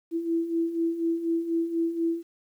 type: beating tone pair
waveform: sine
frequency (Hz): 329.6 / 333.7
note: E4 / E4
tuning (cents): 0 / +21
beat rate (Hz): 4.1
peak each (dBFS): -31 / -25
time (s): 0.11-2.23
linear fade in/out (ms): 50
effects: 10-bit